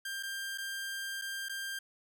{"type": "tone with dropouts", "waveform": "sawtooth", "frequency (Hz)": 1590, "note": "G6", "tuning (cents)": 24, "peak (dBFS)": -33, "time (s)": [0.05, 1.79], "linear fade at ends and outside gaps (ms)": 5, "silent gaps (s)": [[0.228, 0.232], [0.577, 0.582], [1.215, 1.219], [1.486, 1.494]], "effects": []}